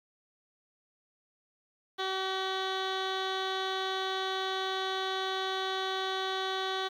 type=tone with low-pass filter; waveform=15% pulse; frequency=380.2 Hz; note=F#4; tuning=47 cents sharp; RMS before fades=-33 dBFS; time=1.98-6.89 s; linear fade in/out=20 ms; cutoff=3500 Hz; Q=3.1; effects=10-bit